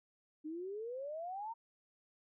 sine exponential sweep, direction up, 299.4 to 937 Hz, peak -40 dBFS, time 0.44-1.54 s, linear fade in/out 20 ms, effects none

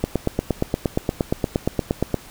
click train, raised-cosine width 2 ms, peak -5 dBFS, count 19, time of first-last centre 0.04-2.143 s, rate 8.56 Hz, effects pink hiss -43 dBFS RMS until 2.3 s

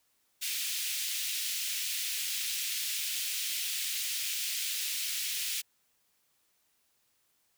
pink high-pass noise, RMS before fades -34 dBFS, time 0.41-5.62 s, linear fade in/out 20 ms, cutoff 2500 Hz, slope 24 dB/octave, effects white hiss -73 dBFS RMS until 7.57 s

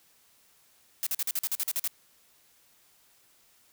blue noise bursts, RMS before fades -29 dBFS, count 11, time 1.03-1.876 s, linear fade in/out 0 ms, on 36 ms, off 45 ms, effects white hiss -63 dBFS RMS until 3.72 s

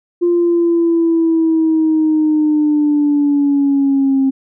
sine linear sweep, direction down, 349.2 to 267.1 Hz, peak -9 dBFS, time 0.21-4.31 s, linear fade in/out 20 ms, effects tanh soft clip ceiling -6 dBFS

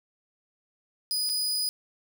sawtooth tone with dropouts, 4964 Hz, D#8, 5 cents flat, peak -23 dBFS, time 1.11-1.69 s, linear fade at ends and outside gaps 0 ms, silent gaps 1.292-1.297 s, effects none

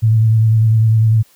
sine tone with vibrato, 111 Hz, A2, 16 cents sharp, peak -8 dBFS, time 0.02-1.23 s, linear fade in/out 20 ms, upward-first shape sine, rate 10 Hz, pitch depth 30 cents each way, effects white hiss -51 dBFS RMS until 1.35 s

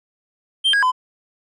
triangle tone with pitch steps, 3157 / 1642 / 1015 Hz, G7 / G#6 / B5, +12 / -20 / +47 cents, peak -12 dBFS, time 0.64-0.919 s, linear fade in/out 20 ms, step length 93 ms, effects resampled to 24000 Hz

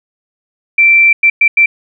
sine tone bursts at uneven times, 2345 Hz, D7, 3 cents flat, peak -4 dBFS, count 4, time 0.78-1.13 / 1.23-1.3 / 1.41-1.48 / 1.57-1.66 s, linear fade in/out 5 ms, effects none

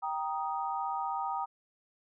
sine chord, Eb major, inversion first, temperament equal with one note detuned, 784 / 939.4 / 1244.5 Hz, G5 / Bb5 / Eb6, 0 / +13 / 0 cents, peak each -35 / -35 / -37 dBFS, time 0.02-1.46 s, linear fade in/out 20 ms, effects none

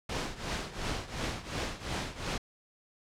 pink noise with tremolo, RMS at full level -32 dBFS, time 0.09-2.38 s, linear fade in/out 5 ms, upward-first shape triangle, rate 2.8 Hz, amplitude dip 85%, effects low-pass 6000 Hz 12 dB/octave

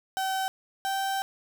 35% pulse tone pair in turn, 766 / 778 Hz, G5 / G5, -40 / -13 cents, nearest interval unison, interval 27 cents, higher second, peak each -25 dBFS, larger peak neither, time 0.17-0.48 / 0.85-1.22 s, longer second, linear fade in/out 0 ms, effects none

